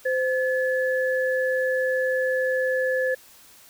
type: tone pair together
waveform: sine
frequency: 516 / 1718.2 Hz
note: C5 / A6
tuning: -24 / -42 cents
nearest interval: octave + major sixth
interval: 2082 cents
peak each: -22 / -26 dBFS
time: 0.05-3.15 s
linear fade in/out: 10 ms
effects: white hiss -51 dBFS RMS until 3.69 s

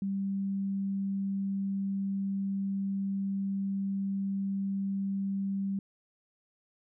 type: tone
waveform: sine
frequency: 196 Hz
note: G3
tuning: in tune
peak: -29 dBFS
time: 0.02-5.79 s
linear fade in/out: 2 ms
effects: none

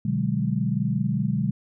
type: chord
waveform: sine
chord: G# half-diminished seventh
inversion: first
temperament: just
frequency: 124.59 / 149.51 / 186.89 / 207.7 Hz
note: B2 / D3 / F#3 / G#3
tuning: +16 / +31 / +18 / 0 cents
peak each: -27 dBFS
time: 0.05-1.51 s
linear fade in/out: 5 ms
effects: none

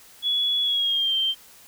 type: tone with pitch glide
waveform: sine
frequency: 3386 to 3141 Hz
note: G#7 to G7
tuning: +33 to +3 cents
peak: -20 dBFS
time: 0.22-1.35 s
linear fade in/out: 50 ms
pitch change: -130 cents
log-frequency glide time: 0.63-1.15 s
effects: white hiss -50 dBFS RMS until 1.67 s

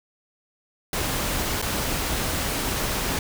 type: noise with dropouts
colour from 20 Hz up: pink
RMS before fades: -26 dBFS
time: 0.93-3.19 s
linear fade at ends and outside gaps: 2 ms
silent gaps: 1.617-1.624 s
effects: none

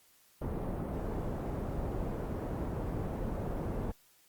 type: low-pass noise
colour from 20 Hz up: pink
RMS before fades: -36 dBFS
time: 0.41-3.92 s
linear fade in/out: 10 ms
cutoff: 670 Hz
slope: 12 dB/octave
effects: white hiss -65 dBFS RMS until 4.28 s + Opus 48 kbps

